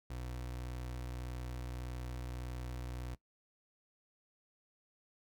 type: tone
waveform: 30% pulse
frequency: 61.7 Hz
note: B1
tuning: 1 cent flat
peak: -38 dBFS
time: 0.1-3.15 s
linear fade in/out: 5 ms
effects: noise-tail reverb RT60 0.1 s tail -19 dB re dry